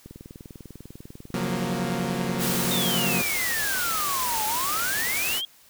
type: click train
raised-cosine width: 3 ms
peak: -28 dBFS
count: 54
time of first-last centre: 0.06-2.697 s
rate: 20.1 Hz
type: chord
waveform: sawtooth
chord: Gb major seventh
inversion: second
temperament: equal with one note detuned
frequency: 135.74 / 174.61 / 185 / 233.1 Hz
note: Db3 / F3 / Gb3 / Bb3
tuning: -36 / 0 / 0 / 0 cents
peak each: -29 / -27 / -26 / -26 dBFS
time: 1.34-3.22 s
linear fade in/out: 2 ms
type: noise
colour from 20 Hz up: white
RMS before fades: -28 dBFS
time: 2.38-5.42 s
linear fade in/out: 50 ms
type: exponential two-way sweep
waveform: sine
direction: down then up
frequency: 3729 to 839 to 3312 Hz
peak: -27 dBFS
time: 2.71-5.45 s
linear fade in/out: 2 ms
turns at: 4.45 s
effects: white hiss -55 dBFS RMS until 5.69 s